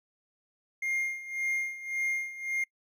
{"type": "tone with tremolo", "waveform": "triangle", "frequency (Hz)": 2121, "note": "C7", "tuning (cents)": 23, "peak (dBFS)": -25, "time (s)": [0.82, 2.64], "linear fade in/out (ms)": 5, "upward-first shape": "sine", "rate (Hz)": 1.8, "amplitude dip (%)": 80, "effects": ["noise-tail reverb RT60 0.1 s tail -25 dB re dry"]}